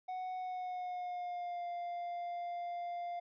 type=tone with pitch glide; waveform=triangle; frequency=740 to 698.5 Hz; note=F#5 to F5; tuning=0 to 0 cents; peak=-36 dBFS; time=0.08-3.2 s; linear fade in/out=10 ms; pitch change=-100 cents; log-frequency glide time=0.37-1.67 s; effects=resampled to 11025 Hz